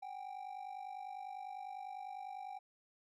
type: ring-modulated tone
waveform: triangle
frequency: 781 Hz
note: G5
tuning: 7 cents flat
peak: -39 dBFS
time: 0.02-2.59 s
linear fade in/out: 10 ms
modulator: 25 Hz
effects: none